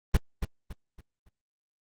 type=noise with echo; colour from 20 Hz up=brown; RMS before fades=-19 dBFS; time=0.14-0.17 s; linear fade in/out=5 ms; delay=280 ms; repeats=4; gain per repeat=-9 dB; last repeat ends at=1.29 s; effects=Opus 24 kbps